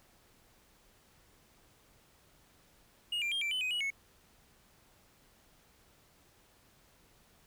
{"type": "tone with pitch steps", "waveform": "triangle", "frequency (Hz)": [2866, 2378, 3213, 2344, 3024, 2510, 2918, 2199], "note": ["F7", "D7", "G7", "D7", "F#7", "D#7", "F#7", "C#7"], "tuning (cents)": [44, 21, 42, -4, 37, 15, -25, -14], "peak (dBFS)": -30, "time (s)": [3.12, 3.904], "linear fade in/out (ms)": 5, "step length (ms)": 98, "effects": ["pink hiss -65 dBFS RMS until 7.46 s"]}